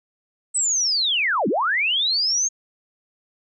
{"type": "linear two-way sweep", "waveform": "sine", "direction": "down then up", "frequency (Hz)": [8190, 174.61, 6550], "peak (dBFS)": -18, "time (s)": [0.54, 2.49], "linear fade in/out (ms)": 20, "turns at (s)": 1.48, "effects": []}